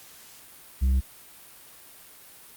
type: tone with tanh clipping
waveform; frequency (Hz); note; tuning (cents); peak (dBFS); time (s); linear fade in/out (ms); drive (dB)
sine; 65.41; C2; 0; -20; 0.81-1.01; 20; 5
effects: white hiss -49 dBFS RMS until 2.56 s + Opus 48 kbps